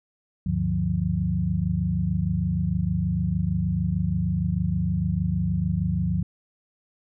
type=tone cluster; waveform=sine; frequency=75.4 / 100.2 / 150.4 / 176.9 Hz; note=D2 / G2 / D3 / F3; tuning=+46 / +38 / +42 / +23 cents; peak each=-29 / -28 / -28 / -25 dBFS; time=0.46-6.23 s; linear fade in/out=5 ms; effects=none